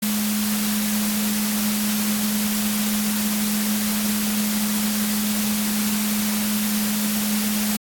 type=tone in noise; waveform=sine; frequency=210.5 Hz; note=G#3; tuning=24 cents sharp; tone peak=-21 dBFS; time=0.02-7.77 s; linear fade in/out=10 ms; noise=white; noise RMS=-26 dBFS; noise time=0.02-7.77 s; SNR=+2 dB; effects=AAC 64 kbps